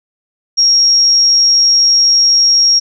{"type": "tone", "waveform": "sine", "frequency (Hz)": 5588, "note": "F8", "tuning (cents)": 0, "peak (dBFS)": -6, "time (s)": [0.57, 2.8], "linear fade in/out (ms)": 20, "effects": []}